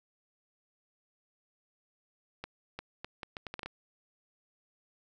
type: accelerating click train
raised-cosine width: 0.3 ms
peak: -23 dBFS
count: 10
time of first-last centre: 2.44-3.66 s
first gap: 350 ms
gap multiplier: 0.73
effects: none